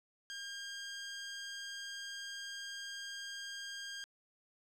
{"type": "tone", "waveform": "15% pulse", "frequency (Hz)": 1608, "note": "G6", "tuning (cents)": 44, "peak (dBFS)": -36, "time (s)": [0.3, 4.04], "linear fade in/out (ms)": 0, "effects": ["low-pass 9000 Hz 12 dB/octave", "11-bit"]}